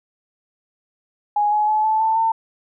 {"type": "tone with pitch steps", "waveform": "sine", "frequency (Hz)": [830.6, 844.1, 857.9, 871.9, 886.1, 900.6], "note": ["G#5", "G#5", "A5", "A5", "A5", "A5"], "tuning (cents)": [0, 28, -44, -16, 12, 40], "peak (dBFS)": -15, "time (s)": [1.36, 2.32], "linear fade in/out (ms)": 5, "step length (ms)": 160, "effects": []}